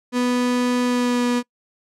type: tone with pitch glide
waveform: 35% pulse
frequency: 246.9 to 243.6 Hz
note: B3 to B3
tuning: 0 to -24 cents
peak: -16 dBFS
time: 0.12-1.43 s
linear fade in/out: 50 ms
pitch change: -24 cents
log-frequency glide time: 0.84-1.25 s
effects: noise-tail reverb RT60 0.1 s tail -24 dB re dry + low-pass 9000 Hz 12 dB/octave